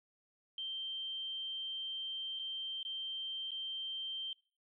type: tone with dropouts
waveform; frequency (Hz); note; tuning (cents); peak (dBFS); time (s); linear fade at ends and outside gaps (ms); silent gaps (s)
sine; 3140; G7; +2; -38; 0.58-4.33; 2; 2.391-2.395 / 2.83-2.85 / 3.508-3.516
effects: noise-tail reverb RT60 0.4 s tail -23 dB re dry